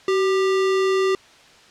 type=tone with sample-and-hold; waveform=sine; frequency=381.1 Hz; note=G4; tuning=49 cents flat; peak=-16 dBFS; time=0.08-1.15 s; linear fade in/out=2 ms; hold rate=1575 Hz; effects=white hiss -49 dBFS RMS until 1.7 s + low-pass 5000 Hz 12 dB/octave